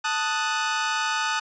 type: chord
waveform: sawtooth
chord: D# diminished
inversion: second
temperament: equal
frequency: 880 / 1244.5 / 1480 Hz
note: A5 / D#6 / F#6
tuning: 0 / 0 / 0 cents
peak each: -24 dBFS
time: 0.04-1.4 s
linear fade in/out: 10 ms
effects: resampled to 16000 Hz